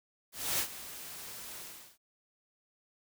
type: noise with ADSR envelope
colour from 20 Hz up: white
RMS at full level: -30 dBFS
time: 0.32-1.98 s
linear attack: 270 ms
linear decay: 79 ms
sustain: -15 dB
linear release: 370 ms
effects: none